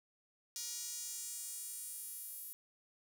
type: tone with high-pass filter sweep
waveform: sawtooth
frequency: 476.4 Hz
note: A#4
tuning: 38 cents sharp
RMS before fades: -45 dBFS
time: 0.56-2.53 s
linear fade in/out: 0 ms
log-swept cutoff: 5800 to 12000 Hz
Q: 2
effects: none